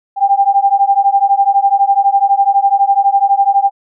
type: beating tone pair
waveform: sine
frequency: 788 / 800 Hz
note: G5 / G5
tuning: +9 / +35 cents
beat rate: 12 Hz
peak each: -11 dBFS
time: 0.16-3.71 s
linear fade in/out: 50 ms
effects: none